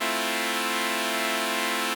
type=chord; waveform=5% pulse; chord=F major seventh; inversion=first; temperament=equal; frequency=220 / 261.6 / 329.6 / 349.2 Hz; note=A3 / C4 / E4 / F4; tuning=0 / 0 / 0 / 0 cents; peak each=-19 dBFS; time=0-1.95 s; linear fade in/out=20 ms; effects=none